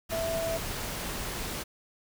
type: tone in noise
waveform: sine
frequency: 659.3 Hz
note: E5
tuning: in tune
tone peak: -29 dBFS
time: 0.11-0.58 s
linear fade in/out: 20 ms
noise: pink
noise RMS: -35 dBFS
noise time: 0.09-1.64 s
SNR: +3 dB
effects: none